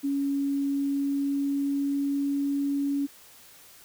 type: tone with pitch glide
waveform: sine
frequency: 279.2 to 281.5 Hz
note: C#4 to C#4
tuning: +13 to +27 cents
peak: -24 dBFS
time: 0.03-3.07 s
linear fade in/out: 20 ms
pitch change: +14 cents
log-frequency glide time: 0.66-2.62 s
effects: white hiss -52 dBFS RMS until 3.84 s